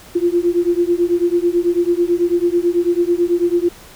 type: beating tone pair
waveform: sine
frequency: 343.3 / 352.4 Hz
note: F4 / F4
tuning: -30 / +16 cents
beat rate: 9.1 Hz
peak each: -16 dBFS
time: 0.15-3.69 s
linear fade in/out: 10 ms
effects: pink hiss -41 dBFS RMS until 3.95 s